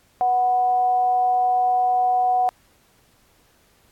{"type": "tone with frequency modulation", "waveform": "sine", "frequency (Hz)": 740, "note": "F#5", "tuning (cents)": 0, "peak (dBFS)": -16, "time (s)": [0.21, 2.49], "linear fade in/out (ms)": 0, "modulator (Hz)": 251, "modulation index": 0.21, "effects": ["pink hiss -59 dBFS RMS until 3.91 s", "AAC 64 kbps"]}